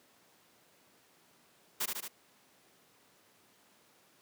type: noise with echo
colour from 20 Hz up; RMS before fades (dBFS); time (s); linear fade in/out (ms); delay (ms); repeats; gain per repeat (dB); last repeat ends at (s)
white; -33; 1.8-1.86; 10; 74; 3; -3; 2.082
effects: pink hiss -65 dBFS RMS until 4.21 s + high-pass 200 Hz 12 dB/octave